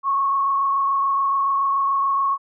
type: tone with frequency modulation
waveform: sine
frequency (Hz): 1100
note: C#6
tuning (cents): -14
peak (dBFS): -17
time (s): 0.03-2.38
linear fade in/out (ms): 50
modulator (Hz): 27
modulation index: 0.84
effects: none